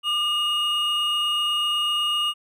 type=tone pair together; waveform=triangle; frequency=1200 / 2864 Hz; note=D6 / F7; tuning=+37 / +43 cents; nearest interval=octave + minor third; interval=1506 cents; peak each=-26 / -20 dBFS; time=0.03-2.34 s; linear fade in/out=50 ms; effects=none